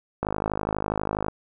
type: click train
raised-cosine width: 1 ms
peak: -11 dBFS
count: 56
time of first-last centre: 0.23-1.284 s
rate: 52.2 Hz
effects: none